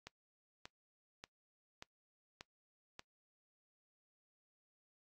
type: click train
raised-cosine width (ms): 0.2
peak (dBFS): -30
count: 6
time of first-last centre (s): 0.07-2.994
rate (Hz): 1.71
effects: noise-tail reverb RT60 0.1 s tail -21 dB re dry + AAC 48 kbps